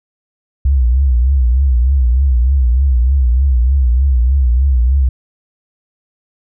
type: tone with vibrato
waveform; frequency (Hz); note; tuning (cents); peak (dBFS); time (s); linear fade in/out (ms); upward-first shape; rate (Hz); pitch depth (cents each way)
sine; 64.1; C2; -35; -8; 0.65-5.09; 5; triangle; 3.3; 170
effects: none